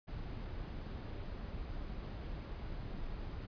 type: noise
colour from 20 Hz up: brown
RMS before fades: -43 dBFS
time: 0.07-3.47 s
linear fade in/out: 20 ms
effects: resampled to 11025 Hz